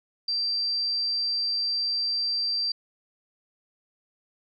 sine tone, 4699 Hz, D8, in tune, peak -24 dBFS, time 0.28-2.72 s, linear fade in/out 5 ms, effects none

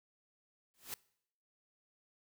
white noise with exponential growth, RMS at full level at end -39 dBFS, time 0.74-0.94 s, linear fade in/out 0 ms, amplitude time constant 42 ms, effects noise-tail reverb RT60 0.7 s tail -23 dB re dry

